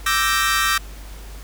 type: chord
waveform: sawtooth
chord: E half-diminished seventh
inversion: third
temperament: equal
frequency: 1174.7 / 1318.5 / 1568 / 1864.7 Hz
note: D6 / E6 / G6 / Bb6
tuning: 0 / 0 / 0 / 0 cents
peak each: -19 dBFS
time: 0.06-0.78 s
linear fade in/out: 5 ms
effects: added 50 Hz sine -34 dBFS peak until 1.43 s + pink hiss -43 dBFS RMS until 1.43 s

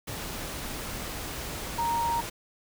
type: tone in noise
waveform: sine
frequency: 933 Hz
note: A#5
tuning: 1 cent sharp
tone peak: -25 dBFS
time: 1.78-2.21 s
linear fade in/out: 10 ms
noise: pink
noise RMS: -36 dBFS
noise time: 0.07-2.3 s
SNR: +8 dB
effects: none

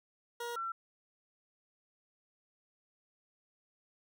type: tone pair in turn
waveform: 20% pulse / sine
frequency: 474.7 / 1348.9 Hz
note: A#4 / E6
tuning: +31 / +39 cents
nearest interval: octave + tritone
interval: 1808 cents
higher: second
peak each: -33 / -35 dBFS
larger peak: first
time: 0.4-0.56 / 0.56-0.72 s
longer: neither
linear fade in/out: 5 ms
effects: none

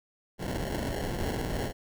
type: noise with sample-and-hold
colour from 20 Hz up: pink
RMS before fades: -32 dBFS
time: 0.38-1.73 s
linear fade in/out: 50 ms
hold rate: 1225 Hz
effects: none

